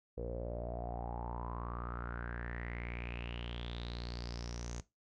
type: tone with low-pass filter sweep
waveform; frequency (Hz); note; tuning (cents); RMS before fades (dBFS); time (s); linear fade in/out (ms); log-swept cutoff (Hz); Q
sawtooth; 59.1; A#1; +24; -42; 0.17-4.81; 10; 480 to 6600; 8
effects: noise-tail reverb RT60 0.2 s tail -17 dB re dry